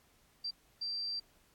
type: tone bursts at uneven times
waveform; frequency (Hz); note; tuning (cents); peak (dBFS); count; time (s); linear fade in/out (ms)
sine; 4699; D8; 0; -35; 2; 0.44-0.51 / 0.81-1.2; 10
effects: pink hiss -68 dBFS RMS until 1.54 s + AAC 64 kbps